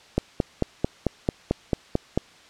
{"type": "click train", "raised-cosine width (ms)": 2, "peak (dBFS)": -7, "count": 10, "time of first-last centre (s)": [0.18, 2.176], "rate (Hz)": 4.51, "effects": ["white hiss -51 dBFS RMS until 2.49 s", "low-pass 5000 Hz 12 dB/octave"]}